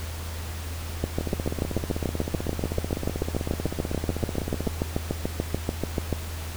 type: two click trains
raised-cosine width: 2 ms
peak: -11 / -15 dBFS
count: 36 / 56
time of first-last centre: 1.04-6.127 / 1.21-4.669 s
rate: 6.88 / 15.9 Hz
effects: added 81 Hz sine -32 dBFS peak until 6.56 s + pink hiss -39 dBFS RMS until 6.56 s